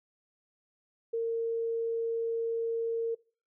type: tone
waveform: sine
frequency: 458.5 Hz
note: A#4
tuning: 29 cents flat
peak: -28 dBFS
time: 1.13-3.15 s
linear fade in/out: 10 ms
effects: noise-tail reverb RT60 0.4 s tail -23 dB re dry